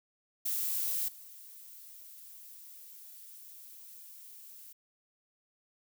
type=noise with level steps; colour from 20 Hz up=violet; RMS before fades=-33 / -51 dBFS; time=0.45-4.73 s; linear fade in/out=10 ms; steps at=1.08 s; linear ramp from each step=5 ms; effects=none